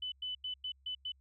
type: tone bursts at uneven times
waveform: sine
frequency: 3002 Hz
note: F#7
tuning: 24 cents sharp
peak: -36 dBFS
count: 6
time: 0.02-0.12 / 0.22-0.35 / 0.44-0.54 / 0.64-0.72 / 0.86-0.95 / 1.05-1.12 s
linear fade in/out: 5 ms
effects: added 67 Hz sine -64 dBFS peak until 1.2 s